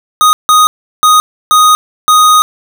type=tone bursts at uneven times; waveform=square; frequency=1244.5 Hz; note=D#6; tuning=in tune; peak=-4 dBFS; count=5; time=0.21-0.33 / 0.49-0.67 / 1.03-1.2 / 1.51-1.75 / 2.08-2.42 s; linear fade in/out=0 ms; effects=none